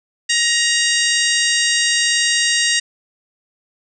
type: harmonic tone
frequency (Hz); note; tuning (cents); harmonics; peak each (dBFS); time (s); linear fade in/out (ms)
941; A#5; +16; 2 / 3 / 4 / 5 / 6 / 7 / 8 / 9; -19 / -21 / -22 / -23 / -24 / -24 / -25 / -26; 0.29-2.8; 10
effects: none